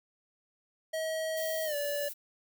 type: tone with pitch glide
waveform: square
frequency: 638 to 578.3 Hz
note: D#5 to D5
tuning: +43 to -27 cents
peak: -32 dBFS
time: 0.93-2.09 s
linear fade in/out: 10 ms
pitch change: -170 cents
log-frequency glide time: 1.65-1.75 s
type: noise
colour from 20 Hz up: violet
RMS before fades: -41 dBFS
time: 1.36-2.14 s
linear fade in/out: 20 ms
effects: none